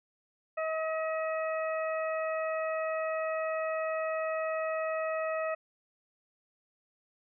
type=harmonic tone; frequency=637 Hz; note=D#5; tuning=41 cents sharp; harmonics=1 / 2 / 3 / 4; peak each=-31 / -37 / -41 / -43 dBFS; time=0.57-5.55 s; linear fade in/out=10 ms; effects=none